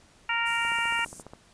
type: harmonic tone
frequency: 464.8 Hz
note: A#4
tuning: 5 cents flat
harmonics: 2 / 3 / 4 / 5 / 6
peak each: -31 / -31 / -31 / -31 / -31 dBFS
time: 0.29-1.05 s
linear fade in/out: 5 ms
type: band-stop noise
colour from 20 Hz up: white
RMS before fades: -41 dBFS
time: 0.45-1.23 s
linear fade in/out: 20 ms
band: 350 to 6900 Hz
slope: 24 dB/octave
type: click train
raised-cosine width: 1 ms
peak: -28 dBFS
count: 11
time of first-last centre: 0.65-1.335 s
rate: 14.6 Hz
effects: pink hiss -58 dBFS RMS until 1.53 s + resampled to 22050 Hz